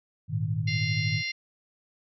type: chord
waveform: sine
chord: Ab suspended second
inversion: none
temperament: equal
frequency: 103.83 / 116.54 / 155.56 Hz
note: Ab2 / Bb2 / Eb3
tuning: 0 / 0 / 0 cents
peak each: -30 dBFS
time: 0.28-1.23 s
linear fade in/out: 50 ms
type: harmonic tone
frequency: 696 Hz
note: F5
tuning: 6 cents flat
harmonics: 3 / 4 / 5 / 6 / 7 / 8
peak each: -31 / -38 / -44 / -36 / -44 / -40 dBFS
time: 0.67-1.32 s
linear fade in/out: 10 ms
effects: none